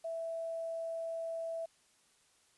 sine tone with quantisation, 659.3 Hz, E5, in tune, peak -36 dBFS, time 0.04-1.66 s, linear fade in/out 10 ms, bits 10, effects white hiss -69 dBFS RMS until 2.57 s + resampled to 24000 Hz

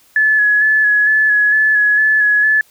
sine tone with vibrato, 1708 Hz, G#6, 48 cents sharp, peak -9 dBFS, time 0.16-2.61 s, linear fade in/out 2 ms, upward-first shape square, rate 2.2 Hz, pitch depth 21 cents each way, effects white hiss -51 dBFS RMS until 2.7 s

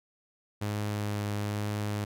sawtooth tone with vibrato, 103.83 Hz, G#2, in tune, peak -26 dBFS, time 0.61-2.05 s, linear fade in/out 10 ms, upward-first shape triangle, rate 1.1 Hz, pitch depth 12 cents each way, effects none

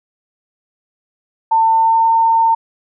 sine tone with pitch glide, 897 to 907.4 Hz, A5 to A#5, +33 to -47 cents, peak -9 dBFS, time 1.51-2.55 s, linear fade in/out 10 ms, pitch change +20 cents, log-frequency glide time 1.64-2.11 s, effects none

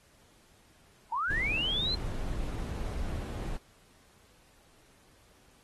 sine linear sweep, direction up, 871 to 4186 Hz, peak -28 dBFS, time 1.12-1.95 s, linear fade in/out 5 ms
brown noise, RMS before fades -35 dBFS, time 1.3-3.57 s, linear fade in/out 2 ms
effects pink hiss -63 dBFS RMS until 5.63 s + AAC 32 kbps

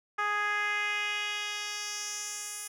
10% pulse tone with band-pass filter sweep, 415.3 Hz, G#4, in tune, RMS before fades -33 dBFS, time 0.18-2.68 s, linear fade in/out 10 ms, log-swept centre 1300 to 9700 Hz, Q 1.9, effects none

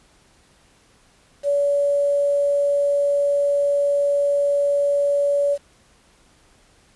sine tone with quantisation, 570 Hz, C#5, 48 cents sharp, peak -16 dBFS, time 1.43-5.58 s, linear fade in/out 50 ms, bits 7, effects pink hiss -56 dBFS RMS until 6.95 s + resampled to 24000 Hz

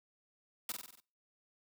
white noise with echo, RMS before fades -38 dBFS, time 0.69-0.72 s, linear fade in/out 2 ms, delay 47 ms, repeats 6, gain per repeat -4 dB, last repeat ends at 1.002 s, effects noise-tail reverb RT60 0.4 s tail -24 dB re dry + high-pass 100 Hz 12 dB/octave

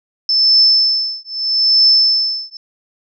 sine tone with tremolo, 5274 Hz, E8, in tune, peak -6 dBFS, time 0.29-2.57 s, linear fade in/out 2 ms, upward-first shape triangle, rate 0.79 Hz, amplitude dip 100%, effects none

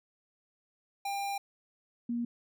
square / sine tone pair in turn, 798 / 237.2 Hz, G5 / A#3, +31 / +30 cents, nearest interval octave + major sixth, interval 2101 cents, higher first, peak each -33 / -30 dBFS, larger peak second, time 1.05-1.38 / 2.09-2.25 s, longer first, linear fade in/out 5 ms, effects none

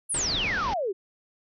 sine exponential sweep, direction down, 11000 to 357.5 Hz, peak -25 dBFS, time 0.09-0.93 s, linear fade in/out 20 ms
pink low-pass noise, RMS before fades -34 dBFS, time 0.14-0.74 s, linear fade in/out 5 ms, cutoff 5800 Hz, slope 96 dB/octave
effects none

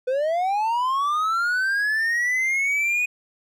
triangle linear sweep, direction up, 493.9 to 2489 Hz, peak -18 dBFS, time 0.07-3.06 s, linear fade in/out 10 ms, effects none

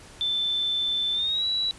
sine tone with pitch glide, 3534 to 3921 Hz, A7 to B7, +7 to -13 cents, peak -23 dBFS, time 0.21-1.71 s, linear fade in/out 0 ms, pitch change +180 cents, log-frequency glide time 1.13-1.45 s, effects pink hiss -48 dBFS RMS until 1.78 s + resampled to 24000 Hz

